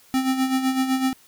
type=tone with tremolo; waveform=square; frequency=262.1 Hz; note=C4; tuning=3 cents sharp; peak=-18 dBFS; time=0.14-1.13 s; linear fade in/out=0 ms; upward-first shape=sine; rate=7.9 Hz; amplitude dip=60%; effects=white hiss -54 dBFS RMS until 1.27 s